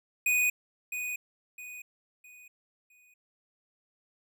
square tone with echo, 2482 Hz, D#7, 5 cents flat, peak -24 dBFS, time 0.26-0.5 s, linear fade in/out 5 ms, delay 660 ms, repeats 4, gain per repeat -9 dB, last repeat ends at 3.14 s, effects none

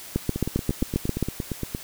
two click trains, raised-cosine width 3 ms, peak -9 / -14 dBFS, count 9 / 13, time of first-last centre 0.16-1.227 / 0.36-1.749 s, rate 7.5 / 8.64 Hz, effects white hiss -41 dBFS RMS until 1.83 s

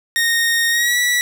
sawtooth tone with pitch glide, 1854 to 1948.4 Hz, A#6 to B6, -10 to -24 cents, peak -11 dBFS, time 0.16-1.21 s, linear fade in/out 0 ms, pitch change +86 cents, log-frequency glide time 0.7-0.97 s, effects none

